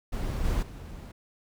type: noise with level steps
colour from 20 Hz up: brown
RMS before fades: -31 / -27 / -41 dBFS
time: 0.12-1.12 s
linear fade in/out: 10 ms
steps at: 0.44 / 0.62 s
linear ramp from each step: 10 ms
effects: none